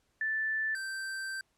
sine / square tone pair in turn, 1760 / 1561.6 Hz, A6 / G6, 0 / -7 cents, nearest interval major second, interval 207 cents, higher first, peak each -29 / -36 dBFS, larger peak first, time 0.21-0.75 / 0.75-1.41 s, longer second, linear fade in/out 2 ms, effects pink hiss -74 dBFS RMS until 1.57 s + low-pass 11000 Hz 12 dB/octave

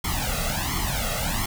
pink noise with flanger, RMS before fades -26 dBFS, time 0.04-1.46 s, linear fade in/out 5 ms, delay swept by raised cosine 0.93 to 1.54 ms, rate 1.4 Hz, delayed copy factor +1, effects none

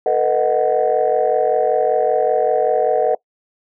sine chord, B dominant seventh, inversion third, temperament equal with one note detuned, 448.7 / 493.9 / 622.3 / 740 Hz, A4 / B4 / D#5 / F#5, +34 / 0 / 0 / 0 cents, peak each -18 dBFS, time 0.06-3.15 s, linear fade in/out 2 ms, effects noise-tail reverb RT60 0.1 s tail -22 dB re dry + tanh soft clip ceiling -6 dBFS

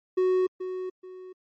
triangle tone with echo, 370 Hz, F#4, in tune, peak -18 dBFS, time 0.17-0.47 s, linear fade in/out 10 ms, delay 430 ms, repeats 2, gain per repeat -10 dB, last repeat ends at 1.33 s, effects MP3 32 kbps

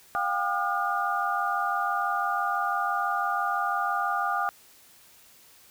sine tone cluster, 710 / 796 / 1208 / 1429 Hz, F5 / G5 / D6 / F6, +28 / +26 / +48 / +39 cents, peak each -32 / -30 / -28 / -31 dBFS, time 0.15-4.49 s, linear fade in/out 0 ms, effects white hiss -55 dBFS RMS until 5.7 s

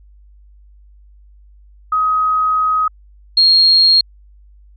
sine tone pair in turn, 1262 / 4256 Hz, D#6 / C8, +24 / +29 cents, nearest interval octave + major sixth, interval 2105 cents, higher second, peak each -12 / -7 dBFS, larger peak second, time 1.92-2.88 / 3.37-4.01 s, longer first, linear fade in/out 5 ms, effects added 50 Hz sine -42 dBFS peak until 4.76 s

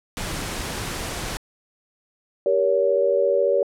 pink noise, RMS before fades -29 dBFS, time 0.17-1.37 s, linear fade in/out 0 ms
sine chord, G diminished, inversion none, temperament just, 392 / 470.4 / 564.5 Hz, G4 / Bb4 / Db5, 0 / +16 / +31 cents, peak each -23 / -22 / -19 dBFS, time 2.46-3.63 s, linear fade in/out 2 ms
effects low-pass 11000 Hz 12 dB/octave

